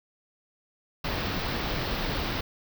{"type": "band-stop noise", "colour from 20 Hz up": "pink", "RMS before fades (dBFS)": -30, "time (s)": [1.04, 2.41], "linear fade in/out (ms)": 5, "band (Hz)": [5200, 16000], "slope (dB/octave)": 48, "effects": []}